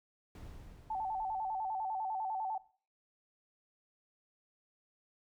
brown noise with exponential decay, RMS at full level -46 dBFS, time 0.35-2.7 s, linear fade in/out 2 ms, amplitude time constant 510 ms
sine tone with vibrato, 817 Hz, G#5, 29 cents flat, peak -34 dBFS, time 0.9-2.58 s, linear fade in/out 5 ms, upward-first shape square, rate 10 Hz, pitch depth 120 cents each way
effects noise-tail reverb RT60 0.4 s tail -18 dB re dry

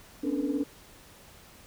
sine tone cluster, 245.3 / 274.4 / 292.7 / 441.5 / 486.5 Hz, B3 / C#4 / D4 / A4 / B4, -12 / -17 / -6 / +6 / -26 cents, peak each -38 / -30 / -29 / -37 / -38 dBFS, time 0.23-0.64 s, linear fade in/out 10 ms, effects tanh soft clip ceiling -18 dBFS + pink hiss -53 dBFS RMS until 1.66 s

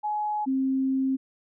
sine tone pair in turn, 843 / 265.5 Hz, G#5 / C4, +26 / +25 cents, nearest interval octave + minor sixth, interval 2001 cents, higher first, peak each -25 / -22 dBFS, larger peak second, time 0.03-0.46 / 0.46-1.17 s, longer second, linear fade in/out 20 ms, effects none

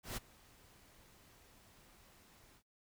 pink noise with ADSR envelope, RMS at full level -40 dBFS, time 0.03-2.63 s, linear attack 140 ms, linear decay 16 ms, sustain -24 dB, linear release 73 ms, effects noise-tail reverb RT60 0.1 s tail -18 dB re dry

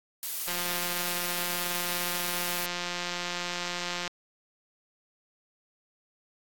blue noise, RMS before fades -33 dBFS, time 0.23-2.66 s, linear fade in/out 0 ms
click train, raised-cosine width 0.2 ms, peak -15 dBFS, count 634, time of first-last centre 0.48-4.077 s, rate 176 Hz
effects AAC 64 kbps

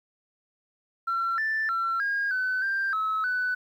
sine tone with pitch steps, 1357 / 1766 / 1352 / 1627 / 1512 / 1581 / 1293 / 1495 Hz, E6 / A6 / E6 / G#6 / F#6 / G6 / E6 / F#6, +50 / +6 / +43 / -36 / +37 / +14 / -34 / +17 cents, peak -23 dBFS, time 1.07-3.55 s, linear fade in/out 10 ms, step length 310 ms, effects tanh soft clip ceiling -21 dBFS + 10-bit

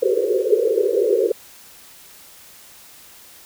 pink band-pass noise, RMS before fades -18 dBFS, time 0.02-1.32 s, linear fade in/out 5 ms, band 370 to 520 Hz, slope 96 dB/octave, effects white hiss -45 dBFS RMS until 3.45 s

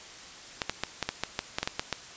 clicks, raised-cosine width 0.2 ms, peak -10 dBFS, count 12, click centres 0.618 / 0.696 / 0.836 / 1.027 / 1.09 / 1.236 / 1.391 / 1.585 / 1.63 / 1.675 / 1.795 / 1.927 s, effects white hiss -46 dBFS RMS until 2.16 s + resampled to 16000 Hz

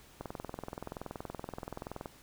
click train, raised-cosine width 1 ms, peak -25 dBFS, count 40, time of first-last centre 0.21-2.058 s, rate 21.1 Hz, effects pink hiss -58 dBFS RMS until 2.22 s

